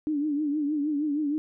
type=tone with vibrato; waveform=sine; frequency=296 Hz; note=D4; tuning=14 cents sharp; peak=-24 dBFS; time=0.07-1.38 s; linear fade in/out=0 ms; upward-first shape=triangle; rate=6.4 Hz; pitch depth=100 cents each way; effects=none